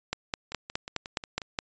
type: two click trains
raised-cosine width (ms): 0.2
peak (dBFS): -21 / -11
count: 6 / 8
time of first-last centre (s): 0.52-1.418 / 0.13-1.588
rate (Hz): 5.57 / 4.8
effects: resampled to 16000 Hz